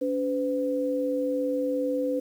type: tone pair together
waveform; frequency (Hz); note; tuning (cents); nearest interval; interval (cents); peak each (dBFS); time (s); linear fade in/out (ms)
sine; 284.1 / 506.2; C#4 / B4; +43 / +43; minor seventh; 1000; -28 / -26; 0.01-2.2; 10
effects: 9-bit

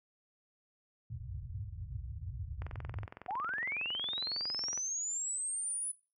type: low-pass noise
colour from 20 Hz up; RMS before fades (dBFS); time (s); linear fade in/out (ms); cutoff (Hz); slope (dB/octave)
white; -40; 1.1-3.06; 5; 120; 48
type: click train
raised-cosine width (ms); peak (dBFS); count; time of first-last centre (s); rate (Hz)
0.5; -30; 48; 2.62-4.776; 21.8
type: linear sweep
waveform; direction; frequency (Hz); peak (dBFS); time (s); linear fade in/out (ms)
sine; up; 693 to 10000; -34; 3.28-5.92; 10
effects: noise-tail reverb RT60 0.3 s tail -19 dB re dry + high-pass 60 Hz 12 dB/octave

